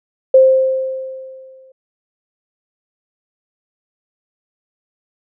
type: tone with exponential decay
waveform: sine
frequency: 525 Hz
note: C5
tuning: 6 cents sharp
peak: -3 dBFS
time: 0.34-1.72 s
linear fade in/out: 5 ms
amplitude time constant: 300 ms
effects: none